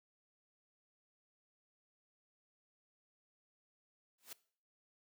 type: noise with exponential growth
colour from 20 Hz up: white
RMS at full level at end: -44 dBFS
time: 4.18-4.33 s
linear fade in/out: 5 ms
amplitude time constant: 31 ms
effects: noise-tail reverb RT60 0.5 s tail -20 dB re dry + high-pass 200 Hz 12 dB/octave